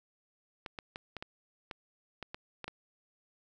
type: clicks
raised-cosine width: 0.3 ms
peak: -24 dBFS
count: 10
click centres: 0.662 / 0.788 / 0.959 / 1.167 / 1.225 / 1.712 / 2.227 / 2.345 / 2.643 / 2.68 s
effects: none